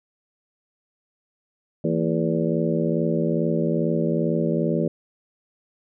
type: harmonic tone with a mistuned harmonic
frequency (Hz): 82.4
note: E2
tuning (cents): 0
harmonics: 2 / 3 / 4 / 5 / 6 / 7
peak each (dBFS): -24 / -26 / -27 / -28 / -29 / -29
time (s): 1.84-4.88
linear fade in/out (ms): 5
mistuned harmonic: 3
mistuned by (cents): -130
effects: none